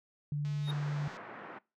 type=tone; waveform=sine; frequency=146.4 Hz; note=D3; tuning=5 cents flat; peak=-31 dBFS; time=0.32-1.08 s; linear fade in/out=2 ms
type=click train; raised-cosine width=0.2 ms; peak=-37 dBFS; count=155; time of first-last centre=0.45-1.17 s; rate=214 Hz
type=tone with exponential growth; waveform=triangle; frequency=3729 Hz; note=A#7; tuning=in tune; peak=-34 dBFS; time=0.59-0.71 s; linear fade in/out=5 ms; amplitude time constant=26 ms
type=band-pass noise; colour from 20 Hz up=white; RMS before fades=-47 dBFS; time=0.67-1.59 s; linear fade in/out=10 ms; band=140 to 1700 Hz; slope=24 dB/octave
effects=noise-tail reverb RT60 0.3 s tail -23 dB re dry